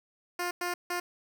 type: tone bursts at uneven times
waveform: 10% pulse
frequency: 353.3 Hz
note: F4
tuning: 20 cents sharp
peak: -22 dBFS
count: 3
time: 0.39-0.51 / 0.61-0.74 / 0.9-1 s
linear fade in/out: 5 ms
effects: none